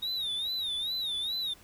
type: tone with vibrato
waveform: triangle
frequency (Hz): 3737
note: A#7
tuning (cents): +4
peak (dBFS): -29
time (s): 0.02-1.54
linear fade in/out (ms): 10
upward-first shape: sine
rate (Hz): 2.4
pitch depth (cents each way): 130
effects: pink hiss -56 dBFS RMS until 1.63 s